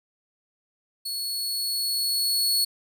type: tone with level ramp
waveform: sawtooth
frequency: 4381 Hz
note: C#8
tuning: 21 cents flat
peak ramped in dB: -26 to -17 dBFS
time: 1.05-2.65 s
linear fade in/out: 10 ms
effects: none